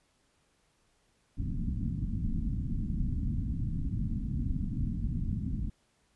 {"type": "low-pass noise", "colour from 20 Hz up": "pink", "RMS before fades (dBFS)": -32, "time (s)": [1.37, 5.7], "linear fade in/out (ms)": 10, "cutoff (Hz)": 260, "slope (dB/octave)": 48, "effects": ["pink hiss -71 dBFS RMS until 6.15 s", "resampled to 24000 Hz"]}